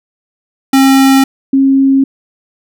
square / sine tone pair in turn, 269.1 / 270.5 Hz, C4 / C#4, +49 / -42 cents, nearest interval unison, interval 9 cents, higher second, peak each -5 dBFS, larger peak neither, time 0.73-1.24 / 1.53-2.04 s, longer neither, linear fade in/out 5 ms, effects none

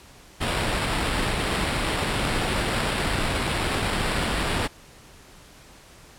pink noise with sample-and-hold, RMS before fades -25 dBFS, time 0.4-4.68 s, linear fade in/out 20 ms, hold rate 6300 Hz, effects pink hiss -49 dBFS RMS until 6.18 s + low-pass 11000 Hz 12 dB/octave

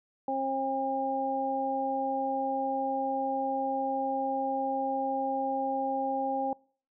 harmonic tone, 268.7 Hz, C4, 46 cents sharp, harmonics 1 / 2 / 3, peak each -35 / -33 / -30 dBFS, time 0.28-6.53 s, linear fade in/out 2 ms, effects noise-tail reverb RT60 0.5 s tail -26 dB re dry

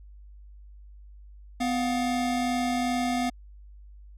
square tone pair together, 250.5 / 709 Hz, B3 / F5, +25 / +26 cents, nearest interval octave + tritone, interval 1801 cents, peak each -27 / -30 dBFS, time 1.6-3.3 s, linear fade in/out 10 ms, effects added 50 Hz sine -45 dBFS peak until 4.17 s + low-pass 10000 Hz 12 dB/octave

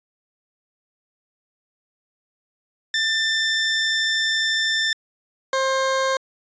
20% pulse tone pair in turn, 1782 / 530.9 Hz, A6 / C5, +22 / +25 cents, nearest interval octave + major sixth, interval 2097 cents, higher first, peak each -14 dBFS, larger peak neither, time 2.94-4.93 / 5.53-6.17 s, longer first, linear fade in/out 2 ms, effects resampled to 16000 Hz

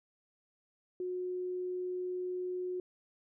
sine tone, 363.6 Hz, F#4, 30 cents flat, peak -34 dBFS, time 1-2.8 s, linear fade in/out 2 ms, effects none

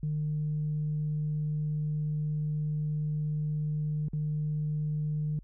sine tone with dropouts, 151.4 Hz, D#3, 47 cents flat, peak -27 dBFS, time 0.03-5.39 s, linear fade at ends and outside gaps 2 ms, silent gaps 4.084-4.133 s, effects tanh soft clip ceiling -24 dBFS + added 42 Hz sine -48 dBFS peak until 5.43 s

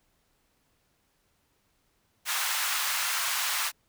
pink high-pass noise, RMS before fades -29 dBFS, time 2.25-3.72 s, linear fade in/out 50 ms, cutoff 1000 Hz, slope 24 dB/octave, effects pink hiss -71 dBFS RMS until 3.88 s

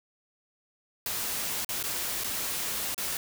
white noise with dropouts, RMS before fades -32 dBFS, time 1.06-3.17 s, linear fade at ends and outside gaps 1 ms, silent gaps 1.647-1.69 / 1.828-1.838 / 2.237-2.243 / 2.945-2.979 s, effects none

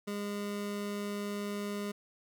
25% pulse tone, 204.5 Hz, G#3, 26 cents flat, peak -31 dBFS, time 0.07-1.92 s, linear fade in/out 10 ms, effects none

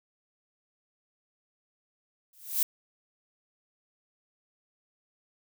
violet noise with exponential growth, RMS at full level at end -22 dBFS, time 2.33-2.63 s, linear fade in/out 2 ms, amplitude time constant 64 ms, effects none

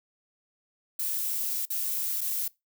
violet noise with dropouts, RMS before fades -30 dBFS, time 0.99-2.48 s, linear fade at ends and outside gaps 5 ms, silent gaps 1.655-1.702 / 2.209-2.213 s, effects noise-tail reverb RT60 0.2 s tail -22 dB re dry

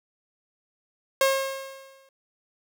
sawtooth tone with exponential decay, 539 Hz, C#5, 49 cents flat, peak -13 dBFS, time 1.21-2.09 s, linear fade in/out 2 ms, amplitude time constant 190 ms, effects none

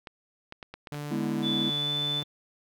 clicks, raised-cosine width 0.3 ms, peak -24 dBFS, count 6, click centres 0.072 / 0.524 / 0.628 / 0.74 / 0.872 / 0.945 s
sawtooth tone, 146.83 Hz, D3, in tune, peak -30 dBFS, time 0.92-2.23 s, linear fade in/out 0 ms
triangle chord, E major, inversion first, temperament equal with one note detuned, 207.7 / 246.9 / 327.7 Hz, G#3 / B3 / E4, 0 / 0 / -10 cents, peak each -30 dBFS, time 1.11-1.7 s, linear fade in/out 5 ms
sine tone with pitch glide, 3480 to 3510 Hz, A7 to A7, -20 to -5 cents, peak -27 dBFS, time 1.42-2.24 s, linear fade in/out 50 ms, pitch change +15 cents, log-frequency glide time 1.77-1.93 s
effects none

